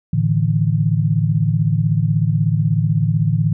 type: chord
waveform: sine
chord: A suspended fourth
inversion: none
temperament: equal with one note detuned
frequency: 110 / 146.83 / 163.01 Hz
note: A2 / D3 / E3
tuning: 0 / 0 / -19 cents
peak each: -18 dBFS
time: 0.13-3.53 s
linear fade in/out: 5 ms
effects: none